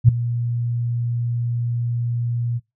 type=tone with ADSR envelope; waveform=sine; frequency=119.1 Hz; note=A#2; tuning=38 cents sharp; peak=-4 dBFS; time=0.04-2.6 s; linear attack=45 ms; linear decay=7 ms; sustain=-16 dB; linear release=34 ms; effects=noise-tail reverb RT60 0.2 s tail -22 dB re dry